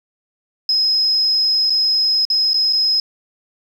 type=tone with dropouts; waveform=sine; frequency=5110 Hz; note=D#8; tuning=45 cents sharp; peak=-13 dBFS; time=0.69-3 s; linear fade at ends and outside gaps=2 ms; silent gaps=1.698-1.703 / 2.252-2.301 / 2.534-2.542 / 2.727-2.731 s; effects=7-bit